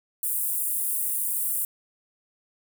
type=high-pass noise; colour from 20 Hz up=pink; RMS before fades=-27 dBFS; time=0.23-1.65 s; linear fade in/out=2 ms; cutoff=9000 Hz; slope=48 dB/octave; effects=none

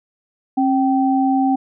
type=tone pair together; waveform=sine; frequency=269.1 / 774.4 Hz; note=C4 / G5; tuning=+49 / -21 cents; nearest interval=octave + tritone; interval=1830 cents; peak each=-15 / -18 dBFS; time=0.57-1.56 s; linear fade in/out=10 ms; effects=none

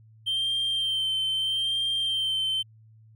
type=tone with vibrato; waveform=triangle; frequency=3136 Hz; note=G7; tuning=in tune; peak=-22 dBFS; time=0.26-2.63 s; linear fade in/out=20 ms; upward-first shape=sine; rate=0.78 Hz; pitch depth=25 cents each way; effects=tanh soft clip ceiling -18 dBFS + added 110 Hz sine -51 dBFS peak until 3.15 s

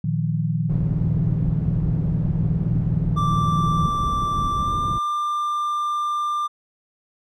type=chord; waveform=sine; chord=Bb suspended fourth; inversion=none; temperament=just; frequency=116.54 / 155.39 / 174.81 Hz; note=Bb2 / Eb3 / F3; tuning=0 / -2 / +2 cents; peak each=-25 / -22 / -26 dBFS; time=0.04-3.86 s; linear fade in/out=5 ms
type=low-pass noise; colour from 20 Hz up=white; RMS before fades=-27 dBFS; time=0.69-4.99 s; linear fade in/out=10 ms; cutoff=140 Hz; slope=12 dB/octave
type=tone with pitch glide; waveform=triangle; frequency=1173 to 1192.1 Hz; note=D6 to D6; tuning=-2 to +26 cents; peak=-19 dBFS; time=3.16-6.48 s; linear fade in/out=20 ms; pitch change=+28 cents; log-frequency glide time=4.56-4.75 s
effects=none

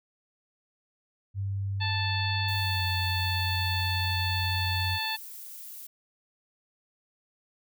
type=tone with pitch glide; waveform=sine; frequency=98.4 to 91.81 Hz; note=G2 to F#2; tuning=+7 to -13 cents; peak=-28 dBFS; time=1.34-4.99 s; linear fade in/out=50 ms; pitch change=-120 cents; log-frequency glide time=2.56-2.85 s
type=harmonic tone; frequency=880 Hz; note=A5; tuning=in tune; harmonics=1 / 2 / 3 / 4 / 5; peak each=-35 / -35 / -35 / -35 / -35 dBFS; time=1.8-5.17 s; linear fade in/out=20 ms
type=noise; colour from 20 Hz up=violet; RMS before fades=-43 dBFS; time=2.48-5.87 s; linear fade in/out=5 ms
effects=none

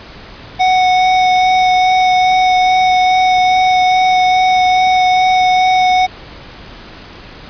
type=tone with vibrato; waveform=square; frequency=740 Hz; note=F#5; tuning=in tune; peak=-9 dBFS; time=0.59-6.07 s; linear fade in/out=20 ms; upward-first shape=sine; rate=2.4 Hz; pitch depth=9 cents each way; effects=pink hiss -34 dBFS RMS until 7.49 s + resampled to 11025 Hz

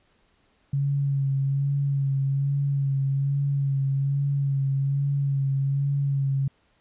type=tone with vibrato; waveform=sine; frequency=138.59 Hz; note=C#3; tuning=in tune; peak=-21 dBFS; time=0.73-6.48 s; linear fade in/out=5 ms; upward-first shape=sine; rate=1.2 Hz; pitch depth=27 cents each way; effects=pink hiss -65 dBFS RMS until 6.8 s + resampled to 8000 Hz

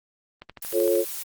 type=click train; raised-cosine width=0.3 ms; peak=-23 dBFS; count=8; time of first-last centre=0.42-0.954 s; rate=13.1 Hz
type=noise; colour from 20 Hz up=blue; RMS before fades=-33 dBFS; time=0.62-1.23 s; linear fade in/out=5 ms
type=chord; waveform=sine; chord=F augmented; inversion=none; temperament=just; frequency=349.2 / 436.5 / 545.7 Hz; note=F4 / A4 / C#5; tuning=0 / -14 / -27 cents; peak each=-23 dBFS; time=0.72-1.05 s; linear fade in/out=50 ms
effects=Opus 24 kbps

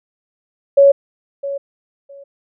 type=tone with echo; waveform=sine; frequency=558 Hz; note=C#5; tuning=11 cents sharp; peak=-5 dBFS; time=0.77-0.92 s; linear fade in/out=10 ms; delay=660 ms; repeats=2; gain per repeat=-15 dB; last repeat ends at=2.24 s; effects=none

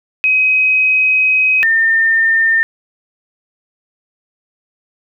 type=tone pair in turn; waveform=sine; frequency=2529 / 1808.6 Hz; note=D#7 / A6; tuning=+28 / +47 cents; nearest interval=tritone; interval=581 cents; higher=first; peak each=-9 dBFS; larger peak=neither; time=0.24-1.63 / 1.63-2.63 s; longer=first; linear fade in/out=0 ms; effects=none

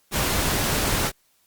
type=noise; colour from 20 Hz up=pink; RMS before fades=-23 dBFS; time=0.11-1.12 s; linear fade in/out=50 ms; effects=white hiss -64 dBFS RMS until 1.46 s + Opus 48 kbps

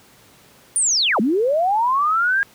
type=linear two-way sweep; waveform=sine; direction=down then up; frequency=9510 to 196 to 1644 Hz; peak=-15 dBFS; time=0.76-2.43 s; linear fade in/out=0 ms; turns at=1.2 s; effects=pink hiss -50 dBFS RMS until 2.54 s + high-pass 100 Hz 12 dB/octave

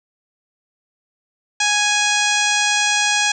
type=harmonic tone; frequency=830.6 Hz; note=G#5; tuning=in tune; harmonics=1 / 2 / 3 / 4 / 5 / 6 / 7 / 8 / 9 / 10; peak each=-23 / -21 / -21 / -23 / -27 / -28 / -25 / -26 / -29 / -33 dBFS; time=1.6-3.32 s; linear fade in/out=5 ms; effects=none

